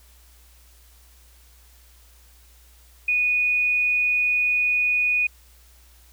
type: tone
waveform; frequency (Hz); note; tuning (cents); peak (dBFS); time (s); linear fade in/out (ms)
sine; 2475; D#7; -10; -18; 3.08-5.27; 5
effects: added 60 Hz sine -51 dBFS peak until 6.12 s + white hiss -56 dBFS RMS until 6.12 s